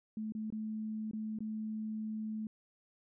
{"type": "tone with dropouts", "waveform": "sine", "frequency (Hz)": 217, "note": "A3", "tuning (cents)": -24, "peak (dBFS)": -36, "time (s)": [0.17, 2.47], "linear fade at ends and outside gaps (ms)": 2, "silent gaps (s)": [[0.322, 0.35], [0.503, 0.524], [1.112, 1.133], [1.388, 1.405]], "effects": []}